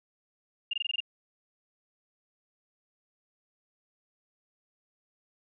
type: tone bursts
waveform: sine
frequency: 2814 Hz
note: F7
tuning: 12 cents sharp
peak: -27 dBFS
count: 7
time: 0.71-1.004 s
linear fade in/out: 5 ms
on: 24 ms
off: 21 ms
effects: none